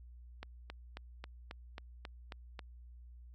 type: click train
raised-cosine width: 0.3 ms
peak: -28 dBFS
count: 9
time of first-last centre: 0.43-2.592 s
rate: 3.7 Hz
effects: added 60 Hz sine -51 dBFS peak until 3.34 s + AAC 32 kbps